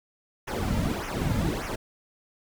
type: noise with flanger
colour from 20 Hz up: brown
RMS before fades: -28 dBFS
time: 0.47-1.76 s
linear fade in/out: 10 ms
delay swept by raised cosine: 0.23 to 2.73 ms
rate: 1.7 Hz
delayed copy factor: -0.85
effects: none